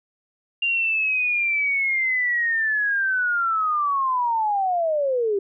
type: linear sweep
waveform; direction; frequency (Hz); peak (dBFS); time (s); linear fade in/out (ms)
sine; down; 2794 to 384.9; -19; 0.62-5.39; 5
effects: none